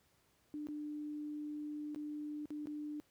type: tone with dropouts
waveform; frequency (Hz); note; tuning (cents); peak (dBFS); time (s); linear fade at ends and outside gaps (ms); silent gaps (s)
sine; 298.3; D4; +27; -40; 0.54-3; 0; 0.67-0.686 / 1.947-1.96 / 2.456-2.505 / 2.657-2.671
effects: pink hiss -73 dBFS RMS until 3.1 s + high-pass 60 Hz 12 dB/octave

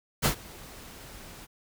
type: noise with ADSR envelope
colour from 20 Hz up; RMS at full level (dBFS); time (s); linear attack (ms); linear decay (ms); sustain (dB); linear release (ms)
pink; -22; 0.22-1.47; 32; 96; -24; 29
effects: none

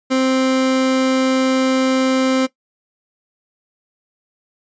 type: tone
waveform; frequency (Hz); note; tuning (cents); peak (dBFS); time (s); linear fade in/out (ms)
30% pulse; 261.6; C4; 0; -11; 0.1-2.47; 20
effects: noise-tail reverb RT60 0.1 s tail -17 dB re dry + resampled to 16000 Hz

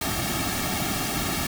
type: noise with comb filter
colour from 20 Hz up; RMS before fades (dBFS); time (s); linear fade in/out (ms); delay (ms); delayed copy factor
pink; -27; 0.01-1.47; 5; 2; -0.85
effects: none

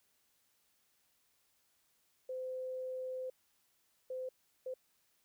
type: tone bursts at uneven times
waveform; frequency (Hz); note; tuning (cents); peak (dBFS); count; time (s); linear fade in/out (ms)
sine; 514; C5; -31; -38; 3; 2.29-3.3 / 4.1-4.29 / 4.66-4.74; 5
effects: white hiss -75 dBFS RMS until 5.24 s

